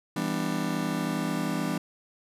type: chord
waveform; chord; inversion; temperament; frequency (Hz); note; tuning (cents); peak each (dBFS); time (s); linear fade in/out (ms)
40% pulse; E minor seventh; none; just; 164.81 / 197.78 / 247.2 / 296.7; E3 / G3 / B3 / D4; 0 / +16 / +2 / +18; -32; 0.16-1.78; 5
effects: resampled to 32000 Hz